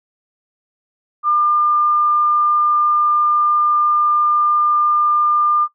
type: tone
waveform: sine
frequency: 1201 Hz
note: D6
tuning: 38 cents sharp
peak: -12 dBFS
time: 1.23-5.68 s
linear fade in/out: 50 ms
effects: noise-tail reverb RT60 0.1 s tail -19 dB re dry